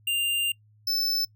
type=tone pair in turn; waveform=square; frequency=2794 / 5274 Hz; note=F7 / E8; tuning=0 / 0 cents; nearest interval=major seventh; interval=1100 cents; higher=second; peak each=-24 / -24 dBFS; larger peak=neither; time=0.07-0.52 / 0.87-1.25 s; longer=first; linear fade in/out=5 ms; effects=noise-tail reverb RT60 0.1 s tail -24 dB re dry + added 106 Hz sine -56 dBFS peak until 1.35 s